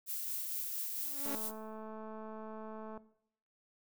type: noise with tremolo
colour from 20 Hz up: violet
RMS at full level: -38 dBFS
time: 0.06-1.52 s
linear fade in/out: 50 ms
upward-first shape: sine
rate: 4.4 Hz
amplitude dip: 25%
type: tone with exponential growth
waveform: sawtooth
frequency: 280.9 Hz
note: C#4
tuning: 23 cents sharp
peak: -32 dBFS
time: 0.89-1.35 s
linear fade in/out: 2 ms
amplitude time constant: 100 ms
type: click train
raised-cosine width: 1 ms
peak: -34 dBFS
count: 375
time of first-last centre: 1.26-2.976 s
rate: 218 Hz
effects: noise-tail reverb RT60 0.7 s tail -17 dB re dry